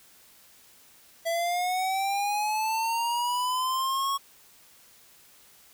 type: linear sweep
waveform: square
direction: up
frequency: 662 to 1108.7 Hz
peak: -26 dBFS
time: 1.25-4.18 s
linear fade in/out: 20 ms
effects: white hiss -56 dBFS RMS until 5.73 s